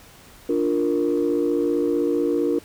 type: chord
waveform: sine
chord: Bb major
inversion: first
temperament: equal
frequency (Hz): 293.7 / 349.2 / 466.2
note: D4 / F4 / Bb4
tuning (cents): 0 / 0 / 0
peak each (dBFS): -22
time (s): 0.49-2.59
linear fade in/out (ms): 5
effects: tanh soft clip ceiling -12 dBFS + pink hiss -48 dBFS RMS until 2.64 s